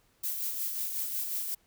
violet noise with tremolo, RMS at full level -32 dBFS, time 0.23-1.55 s, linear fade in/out 10 ms, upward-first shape sine, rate 5.5 Hz, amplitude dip 40%, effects pink hiss -68 dBFS RMS until 1.66 s

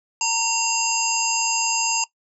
harmonic tone with a mistuned harmonic, 918 Hz, A#5, 27 cents flat, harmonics 1 / 3 / 5 / 7 / 8, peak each -25 / -25 / -28 / -27 / -27 dBFS, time 0.21-2.04 s, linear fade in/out 2 ms, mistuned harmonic 5, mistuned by +110 cents, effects noise-tail reverb RT60 0.1 s tail -18 dB re dry

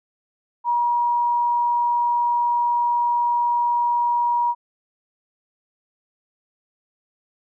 sine tone, 956 Hz, A#5, 43 cents sharp, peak -17 dBFS, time 0.64-4.55 s, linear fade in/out 50 ms, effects none

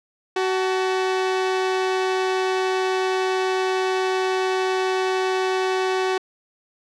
sawtooth tone pair together, 375.6 / 880 Hz, F#4 / A5, +26 / 0 cents, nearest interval octave + minor third, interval 1474 cents, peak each -16 / -28 dBFS, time 0.36-6.18 s, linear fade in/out 5 ms, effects low-pass 5000 Hz 12 dB/octave

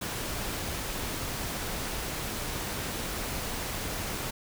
pink noise, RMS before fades -34 dBFS, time 0.01-4.31 s, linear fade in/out 10 ms, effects none

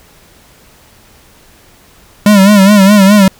square tone with vibrato, 200.4 Hz, G3, 38 cents sharp, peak -3 dBFS, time 2.26-3.28 s, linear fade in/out 2 ms, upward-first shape sine, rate 4.8 Hz, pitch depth 91 cents each way, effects pink hiss -43 dBFS RMS until 3.39 s

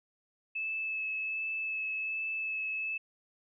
sine tone with vibrato, 2609 Hz, E7, 18 cents flat, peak -32 dBFS, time 0.55-2.98 s, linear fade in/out 10 ms, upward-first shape sine, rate 1.3 Hz, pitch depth 12 cents each way, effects none

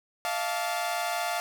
sawtooth tone cluster, 638 / 698 / 876 / 1155 Hz, D#5 / F5 / A5 / D6, +43 / -1 / -8 / -29 cents, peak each -33 / -26 / -31 / -35 dBFS, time 0.25-1.4 s, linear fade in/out 0 ms, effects none

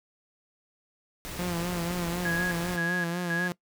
pink noise, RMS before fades -38 dBFS, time 1.25-2.76 s, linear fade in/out 0 ms
sawtooth tone with vibrato, 173.8 Hz, F3, 8 cents flat, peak -25 dBFS, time 1.39-3.52 s, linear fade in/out 0 ms, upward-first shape sine, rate 4 Hz, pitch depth 54 cents each way
sine tone with tremolo, 1661.2 Hz, G#6, in tune, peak -27 dBFS, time 2.25-3.48 s, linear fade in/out 5 ms, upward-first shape square, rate 1.9 Hz, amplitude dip 80%
effects noise-tail reverb RT60 0.1 s tail -21 dB re dry

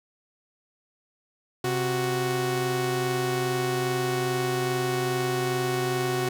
sawtooth tone pair together, 130.81 / 370 Hz, C3 / F#4, 0 / 0 cents, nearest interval octave + tritone, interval 1800 cents, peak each -25 / -22 dBFS, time 1.64-6.29 s, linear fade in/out 5 ms, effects none

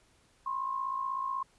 sine tone pair together, 1018.8 / 1075 Hz, C6 / C6, -46 / +47 cents, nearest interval minor second, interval 93 cents, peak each -38 / -32 dBFS, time 0.46-1.43 s, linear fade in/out 5 ms, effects pink hiss -66 dBFS RMS until 1.58 s + resampled to 24000 Hz

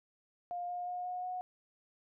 sine tone with pitch steps, 706 / 712.1 / 718.3 / 724.6 / 730.9 Hz, F5 / F5 / F5 / F#5 / F#5, +19 / +33 / +48 / -36 / -21 cents, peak -36 dBFS, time 0.51-1.41 s, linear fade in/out 0 ms, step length 180 ms, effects none

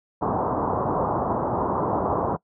white low-pass noise, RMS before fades -24 dBFS, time 0.21-2.37 s, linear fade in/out 20 ms, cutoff 1100 Hz, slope 48 dB/octave, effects noise-tail reverb RT60 0.1 s tail -22 dB re dry + high-pass 80 Hz 12 dB/octave

